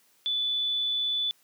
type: tone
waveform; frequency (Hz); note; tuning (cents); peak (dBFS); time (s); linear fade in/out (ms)
sine; 3478; A7; -21; -25; 0.26-1.31; 0
effects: white hiss -64 dBFS RMS until 1.43 s + high-pass 150 Hz 12 dB/octave